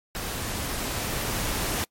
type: noise with level ramp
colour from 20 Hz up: pink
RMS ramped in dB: -32 to -27 dBFS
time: 0.15-1.84 s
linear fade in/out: 0 ms
effects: noise-tail reverb RT60 0.1 s tail -24 dB re dry + MP3 64 kbps